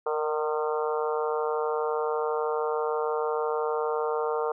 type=harmonic tone with a mistuned harmonic; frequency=152.2 Hz; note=D#3; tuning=38 cents flat; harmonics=3 / 4 / 5 / 6 / 7 / 8 / 9; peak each=-27 / -35 / -35 / -35 / -37 / -36 / -40 dBFS; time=0.06-4.52 s; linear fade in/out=5 ms; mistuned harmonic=3; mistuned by=+24 cents; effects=none